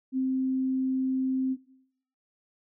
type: tone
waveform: sine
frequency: 261.6 Hz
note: C4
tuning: in tune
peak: -24 dBFS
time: 0.12-1.57 s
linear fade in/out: 50 ms
effects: noise-tail reverb RT60 0.7 s tail -18 dB re dry